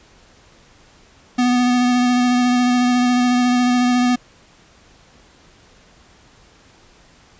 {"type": "tone with vibrato", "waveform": "square", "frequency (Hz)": 246.9, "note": "B3", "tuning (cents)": 0, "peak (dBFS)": -14, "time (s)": [1.38, 4.16], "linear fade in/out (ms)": 10, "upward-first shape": "sine", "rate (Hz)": 14, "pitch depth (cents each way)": 15, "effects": ["pink hiss -50 dBFS RMS until 7.39 s", "resampled to 16000 Hz"]}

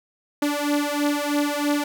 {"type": "beating tone pair", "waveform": "sawtooth", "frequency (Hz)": [290, 293.1], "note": ["D4", "D4"], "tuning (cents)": [-22, -3], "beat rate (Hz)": 3.1, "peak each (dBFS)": -20, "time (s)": [0.42, 1.84], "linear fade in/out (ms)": 5, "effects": []}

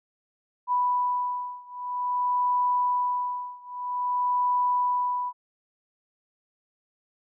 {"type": "beating tone pair", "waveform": "sine", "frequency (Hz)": [987.8, 988.31], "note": ["B5", "B5"], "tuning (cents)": [0, 1], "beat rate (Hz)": 0.51, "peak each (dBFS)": [-26, -27], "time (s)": [0.67, 5.33], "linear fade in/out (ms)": 50, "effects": []}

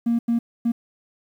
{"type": "tone bursts at uneven times", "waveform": "triangle", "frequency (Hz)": 233.8, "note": "A#3", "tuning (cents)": 5, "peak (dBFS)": -14, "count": 3, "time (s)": [[0.06, 0.19], [0.28, 0.39], [0.65, 0.72]], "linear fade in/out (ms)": 10, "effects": ["tanh soft clip ceiling -14 dBFS", "9-bit"]}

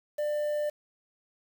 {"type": "tone with quantisation", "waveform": "triangle", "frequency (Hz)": 595, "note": "D5", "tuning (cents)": 22, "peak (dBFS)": -25, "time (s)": [0.18, 0.7], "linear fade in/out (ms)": 10, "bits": 8, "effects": []}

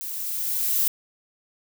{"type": "noise with level ramp", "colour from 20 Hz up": "violet", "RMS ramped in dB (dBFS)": [-33, -21], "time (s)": [0.01, 0.88], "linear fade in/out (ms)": 0, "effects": []}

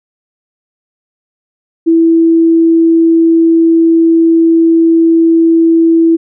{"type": "tone", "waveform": "sine", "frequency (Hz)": 329.6, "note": "E4", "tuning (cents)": 0, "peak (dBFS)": -4, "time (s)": [1.86, 6.17], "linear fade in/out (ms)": 20, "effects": []}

